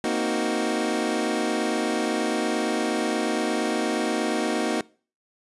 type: chord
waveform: 25% pulse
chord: C half-diminished seventh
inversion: third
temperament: equal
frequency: 233.1 / 261.6 / 311.1 / 370 Hz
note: Bb3 / C4 / Eb4 / Gb4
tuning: 0 / 0 / 0 / 0 cents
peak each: -24 / -28 / -24 / -25 dBFS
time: 0.04-4.81 s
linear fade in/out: 2 ms
effects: noise-tail reverb RT60 0.4 s tail -23 dB re dry + resampled to 24000 Hz